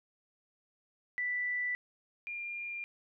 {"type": "tone pair in turn", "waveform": "sine", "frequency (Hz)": [1975.5, 2401], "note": ["B6", "D7"], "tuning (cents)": [0, 38], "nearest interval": "minor third", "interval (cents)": 338, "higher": "second", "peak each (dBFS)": [-31, -37], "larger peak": "first", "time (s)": [[1.18, 1.75], [2.27, 2.84]], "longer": "neither", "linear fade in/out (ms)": 0, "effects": []}